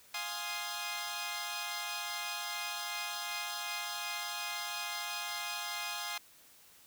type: chord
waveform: 10% pulse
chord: F minor seventh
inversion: none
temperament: equal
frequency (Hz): 698.5 / 830.6 / 1046.5 / 1244.5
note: F5 / Ab5 / C6 / Eb6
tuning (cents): 0 / 0 / 0 / 0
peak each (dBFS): -35 / -33 / -34 / -35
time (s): 0.14-6.18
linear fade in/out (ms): 5
effects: white hiss -60 dBFS RMS until 6.86 s